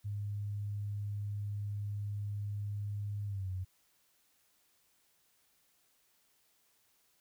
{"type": "tone with pitch glide", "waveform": "sine", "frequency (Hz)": [102.6, 93], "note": ["G#2", "F#2"], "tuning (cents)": [-21, 9], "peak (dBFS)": -35, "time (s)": [0.04, 3.65], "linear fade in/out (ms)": 20, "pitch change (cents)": -170, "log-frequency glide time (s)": [3.26, 3.5], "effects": ["white hiss -72 dBFS RMS until 7.2 s"]}